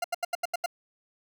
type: tone bursts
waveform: 40% pulse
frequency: 698.5 Hz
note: F5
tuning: in tune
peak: -25 dBFS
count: 7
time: 0.02-0.661 s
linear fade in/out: 5 ms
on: 23 ms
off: 80 ms
effects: none

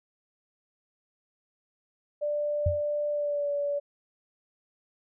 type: tone with pitch glide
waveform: sine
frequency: 590 to 574.5 Hz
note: D5 to D5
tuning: +8 to -38 cents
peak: -26 dBFS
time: 2.21-3.8 s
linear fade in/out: 20 ms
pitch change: -46 cents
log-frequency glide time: 3.1-3.51 s
type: tone with exponential decay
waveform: sine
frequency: 87.31 Hz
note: F2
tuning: in tune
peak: -19 dBFS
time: 2.66-2.82 s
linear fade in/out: 5 ms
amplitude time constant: 34 ms
effects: none

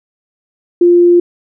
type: tone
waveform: sine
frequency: 349.2 Hz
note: F4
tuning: in tune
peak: -4 dBFS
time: 0.81-1.2 s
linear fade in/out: 5 ms
effects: none

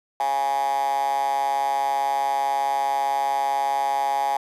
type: tone with high-pass filter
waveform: 10% pulse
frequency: 138.1 Hz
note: C#3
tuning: 6 cents flat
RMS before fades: -23 dBFS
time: 0.2-4.37 s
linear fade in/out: 2 ms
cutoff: 810 Hz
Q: 9.6
effects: resampled to 32000 Hz

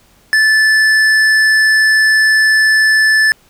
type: tone with hard clipping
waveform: sine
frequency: 1747 Hz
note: A6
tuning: 13 cents flat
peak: -9 dBFS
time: 0.33-3.32 s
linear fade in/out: 0 ms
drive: 9 dB
effects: pink hiss -50 dBFS RMS until 3.49 s

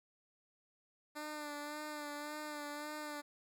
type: tone with vibrato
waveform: 10% pulse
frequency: 297.4 Hz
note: D4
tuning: 22 cents sharp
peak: -34 dBFS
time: 1.15-3.22 s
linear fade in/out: 20 ms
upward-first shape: sine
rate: 1.8 Hz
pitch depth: 34 cents each way
effects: none

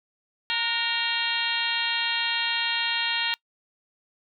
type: harmonic tone with a mistuned harmonic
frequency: 463.4 Hz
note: A#4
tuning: 10 cents flat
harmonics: 2 / 3 / 4 / 5 / 6 / 7 / 8 / 9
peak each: -34 / -35 / -31 / -34 / -29 / -30 / -32 / -33 dBFS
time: 0.5-3.34 s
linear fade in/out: 0 ms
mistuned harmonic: 3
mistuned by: +60 cents
effects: noise-tail reverb RT60 0.1 s tail -25 dB re dry

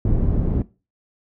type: low-pass noise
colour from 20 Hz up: pink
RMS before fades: -19 dBFS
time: 0.05-0.62 s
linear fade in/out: 2 ms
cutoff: 250 Hz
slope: 12 dB/octave
effects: noise-tail reverb RT60 0.3 s tail -19 dB re dry

